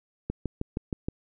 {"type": "click train", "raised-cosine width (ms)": 3, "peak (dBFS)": -16, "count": 6, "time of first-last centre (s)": [0.3, 1.085], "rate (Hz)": 6.37, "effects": []}